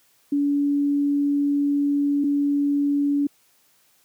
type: tone pair in turn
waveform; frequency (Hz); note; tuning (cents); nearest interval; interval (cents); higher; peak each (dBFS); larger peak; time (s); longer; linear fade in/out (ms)
sine; 285.7 / 285.7; D4 / D4; -48 / -48; unison; 0; neither; -18; neither; 0.32-2.24 / 2.24-3.27; first; 5
effects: white hiss -61 dBFS RMS until 4.04 s + high-pass 80 Hz 12 dB/octave